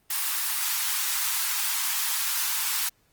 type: high-pass noise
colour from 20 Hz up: white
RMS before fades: -27 dBFS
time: 0.1-2.89 s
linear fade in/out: 5 ms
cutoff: 840 Hz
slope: 48 dB/octave
effects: pink hiss -66 dBFS RMS until 3.12 s + Opus 24 kbps